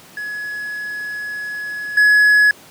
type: tone with level steps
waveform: triangle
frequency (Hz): 1689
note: G#6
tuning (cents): +29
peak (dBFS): -22 / -7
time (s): 0.17-2.51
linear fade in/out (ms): 2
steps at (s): 1.97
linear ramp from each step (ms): 5
effects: pink hiss -43 dBFS RMS until 2.7 s + high-pass 150 Hz 12 dB/octave